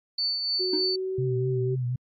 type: tone with tremolo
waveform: sine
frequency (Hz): 4500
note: C#8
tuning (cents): +25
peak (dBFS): -23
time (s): 0.18-0.96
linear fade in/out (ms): 5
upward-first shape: triangle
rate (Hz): 3.4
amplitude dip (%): 45
type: tone with pitch glide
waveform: sine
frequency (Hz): 370 to 382.4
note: F#4 to G4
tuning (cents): 0 to -43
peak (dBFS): -27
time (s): 0.59-1.76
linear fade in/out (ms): 20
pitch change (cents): +57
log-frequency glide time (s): 0.7-1.35
type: tone with exponential decay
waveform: triangle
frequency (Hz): 311.1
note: D#4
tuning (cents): 0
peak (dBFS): -21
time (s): 0.73-0.91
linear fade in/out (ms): 5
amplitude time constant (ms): 39
type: tone with vibrato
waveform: sine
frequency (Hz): 126.7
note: B2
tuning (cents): +45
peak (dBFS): -25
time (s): 1.18-1.96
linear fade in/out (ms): 5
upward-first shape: triangle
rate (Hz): 4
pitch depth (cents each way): 84
effects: AAC 64 kbps